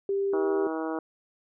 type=tone; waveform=sine; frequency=395.2 Hz; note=G4; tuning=14 cents sharp; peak=-24 dBFS; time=0.09-0.67 s; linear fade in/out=2 ms
type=harmonic tone; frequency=160 Hz; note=D#3; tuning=49 cents sharp; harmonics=2 / 3 / 4 / 5 / 6 / 7 / 8 / 9; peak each=-31 / -35 / -37 / -39 / -41 / -42 / -43 / -44 dBFS; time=0.33-0.99 s; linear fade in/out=2 ms
effects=none